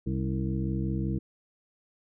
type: harmonic tone with a mistuned harmonic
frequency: 65.41 Hz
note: C2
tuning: in tune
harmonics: 1 / 2 / 3 / 4 / 5 / 7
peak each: -33 / -31 / -32 / -41 / -35 / -44 dBFS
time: 0.06-1.19 s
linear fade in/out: 10 ms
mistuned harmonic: 4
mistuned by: +77 cents
effects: none